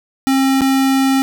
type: tone with dropouts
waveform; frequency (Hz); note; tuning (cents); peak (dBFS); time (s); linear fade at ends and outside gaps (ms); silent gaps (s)
square; 268.1; C4; +42; -12; 0.27-1.22; 0; 0.609-0.617
effects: none